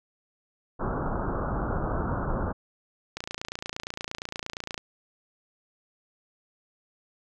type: low-pass noise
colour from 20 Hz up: pink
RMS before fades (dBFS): -29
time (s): 0.79-2.53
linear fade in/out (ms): 20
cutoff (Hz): 1500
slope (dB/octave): 96
type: click train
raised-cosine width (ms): 0.2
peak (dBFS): -16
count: 47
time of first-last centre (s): 3.17-4.778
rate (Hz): 28.6
effects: none